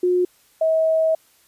sine tone pair in turn, 360 / 641.4 Hz, F#4 / E5, -47 / -48 cents, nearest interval minor seventh, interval 999 cents, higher second, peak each -15 dBFS, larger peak neither, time 0.03-0.25 / 0.61-1.15 s, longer second, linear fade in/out 5 ms, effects white hiss -57 dBFS RMS until 1.47 s + resampled to 32000 Hz

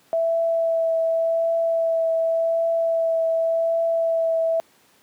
sine tone with vibrato, 659.3 Hz, E5, in tune, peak -18 dBFS, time 0.13-4.6 s, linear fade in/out 0 ms, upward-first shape triangle, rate 0.88 Hz, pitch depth 14 cents each way, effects pink hiss -57 dBFS RMS until 5.02 s + high-pass 200 Hz 12 dB/octave

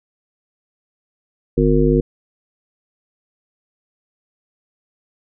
harmonic tone, 51.3 Hz, G#1, 21 cents flat, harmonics 1 / 3 / 5 / 7 / 9, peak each -18 / -18 / -18 / -18 / -18 dBFS, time 1.57-2.01 s, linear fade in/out 10 ms, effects none

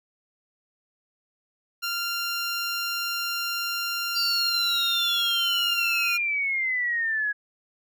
15% pulse tone, 1389 Hz, F6, 10 cents flat, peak -20 dBFS, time 1.82-6.18 s, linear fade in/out 20 ms
sine exponential sweep, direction down, 4699 to 1661.2 Hz, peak -23 dBFS, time 4.15-7.33 s, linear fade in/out 20 ms
effects none

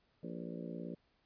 harmonic tone with a mistuned harmonic, 58 Hz, A#1, 8 cents flat, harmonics 3 / 4 / 5 / 6 / 7 / 8 / 9 / 10, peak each -45 / -47 / -49 / -51 / -52 / -53 / -54 / -55 dBFS, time 0.23-0.95 s, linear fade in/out 5 ms, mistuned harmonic 8, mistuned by +66 cents, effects pink hiss -75 dBFS RMS until 1.25 s + resampled to 11025 Hz

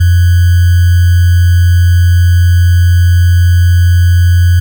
sine tone with sample-and-hold, 87.6 Hz, F2, 6 cents sharp, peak -3 dBFS, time 0-4.6 s, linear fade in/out 10 ms, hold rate 1575 Hz, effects none

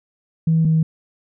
sine tone pair in turn, 161.9 / 159.76 Hz, E3 / D#3, -31 / +46 cents, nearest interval unison, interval 23 cents, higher first, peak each -12 dBFS, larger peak neither, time 0.47-0.65 / 0.65-0.83 s, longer neither, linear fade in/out 5 ms, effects tanh soft clip ceiling -8 dBFS

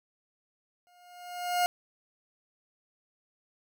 40% pulse tone with exponential growth, 712 Hz, F5, 33 cents sharp, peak -21 dBFS, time 0.87-1.66 s, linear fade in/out 0 ms, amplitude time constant 170 ms, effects none

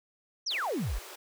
sine exponential sweep, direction down, 6272 to 34.65 Hz, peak -29 dBFS, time 0.46-0.99 s, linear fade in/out 10 ms
pink high-pass noise, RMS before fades -46 dBFS, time 0.5-1.16 s, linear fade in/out 10 ms, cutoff 360 Hz, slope 48 dB/octave
effects none

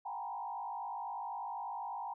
sine tone with frequency modulation, 870 Hz, A5, 20 cents flat, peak -38 dBFS, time 0.05-2.14 s, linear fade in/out 10 ms, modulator 51.9 Hz, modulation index 2.2, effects none

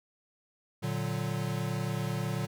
square chord, Bb augmented, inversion none, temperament equal, 116.54 / 146.83 / 185 Hz, Bb2 / D3 / F#3, 0 / 0 / 0 cents, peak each -35 / -35 / -37 dBFS, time 0.82-2.47 s, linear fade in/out 20 ms, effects none

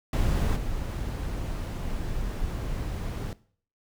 brown noise with level steps, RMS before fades -24 / -31 dBFS, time 0.13-3.33 s, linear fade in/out 2 ms, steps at 0.55 s, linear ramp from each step 20 ms, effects noise-tail reverb RT60 0.5 s tail -19 dB re dry

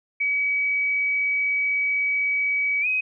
sine tone with pitch glide, 2274 to 2523 Hz, C#7 to D#7, +44 to +23 cents, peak -20 dBFS, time 0.2-3.01 s, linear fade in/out 10 ms, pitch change +179 cents, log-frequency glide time 2.81-2.87 s, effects none

